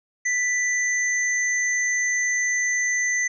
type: tone pair together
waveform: sine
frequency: 1976 / 6246 Hz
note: B6 / G8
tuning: 0 / -7 cents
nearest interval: octave + minor sixth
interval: 1993 cents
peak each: -21 / -27 dBFS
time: 0.25-3.28 s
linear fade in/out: 10 ms
effects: none